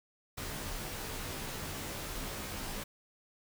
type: noise with comb filter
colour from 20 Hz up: pink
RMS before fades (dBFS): -40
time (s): 0.37-2.84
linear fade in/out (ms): 10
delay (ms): 17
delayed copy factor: -0.85
effects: none